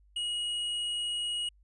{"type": "tone with tanh clipping", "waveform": "triangle", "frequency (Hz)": 2896, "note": "F#7", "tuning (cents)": -38, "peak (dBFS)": -32, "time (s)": [0.16, 1.49], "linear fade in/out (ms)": 5, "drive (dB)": 14, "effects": ["added 50 Hz sine -59 dBFS peak until 1.63 s", "resampled to 22050 Hz"]}